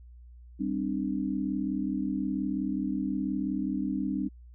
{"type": "chord", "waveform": "sine", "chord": "G suspended fourth", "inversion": "none", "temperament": "equal with one note detuned", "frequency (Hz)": [196, 261.6, 300.5], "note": ["G3", "C4", "D4"], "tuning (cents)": [0, 0, 40], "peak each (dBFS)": -32, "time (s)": [0.59, 4.29], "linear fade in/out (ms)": 20, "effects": ["added 60 Hz sine -47 dBFS peak until 4.54 s"]}